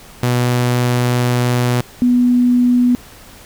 sawtooth / sine tone pair in turn, 122.9 / 245.8 Hz, B2 / B3, -8 / -8 cents, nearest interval octave, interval 1200 cents, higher second, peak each -9 dBFS, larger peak neither, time 0.23-1.81 / 2.02-2.95 s, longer first, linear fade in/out 0 ms, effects pink hiss -40 dBFS RMS until 3.45 s

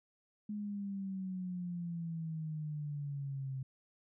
sine exponential sweep, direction down, 210.7 to 131.5 Hz, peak -37 dBFS, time 0.49-3.63 s, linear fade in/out 5 ms, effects none

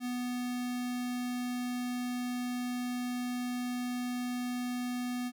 square tone with notch filter, 246.9 Hz, B3, in tune, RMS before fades -35 dBFS, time 0-5.32 s, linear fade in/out 50 ms, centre 930 Hz, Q 2, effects none

